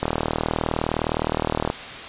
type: click train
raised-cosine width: 1 ms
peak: -7 dBFS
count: 67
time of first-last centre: 0.03-1.701 s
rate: 39.5 Hz
effects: white hiss -34 dBFS RMS until 2.08 s + resampled to 8000 Hz